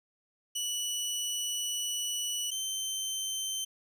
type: tone pair in turn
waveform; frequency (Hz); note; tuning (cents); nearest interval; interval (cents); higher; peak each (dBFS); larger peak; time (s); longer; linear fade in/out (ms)
20% pulse; 2952 / 3102; F#7 / G7; -5 / -19; minor second; 86; second; -26 / -27; first; 0.55-2.51 / 2.51-3.65; first; 10
effects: none